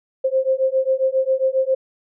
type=beating tone pair; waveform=sine; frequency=523.3 / 530.7 Hz; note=C5 / C5; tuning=0 / +24 cents; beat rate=7.4 Hz; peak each=-19 / -19 dBFS; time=0.24-1.75 s; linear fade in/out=10 ms; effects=none